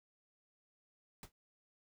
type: noise with exponential decay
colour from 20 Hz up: pink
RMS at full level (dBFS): -45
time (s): 1.23-1.32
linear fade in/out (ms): 2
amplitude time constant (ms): 18
effects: noise-tail reverb RT60 0.1 s tail -25 dB re dry